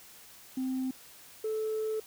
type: tone pair in turn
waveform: sine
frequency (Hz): 260 / 436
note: C4 / A4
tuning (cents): -11 / -16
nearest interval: major sixth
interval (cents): 895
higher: second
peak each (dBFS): -28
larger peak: neither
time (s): 0.57-0.91 / 1.44-2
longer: second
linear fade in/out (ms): 5
effects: tanh soft clip ceiling -27 dBFS + white hiss -53 dBFS RMS until 2.06 s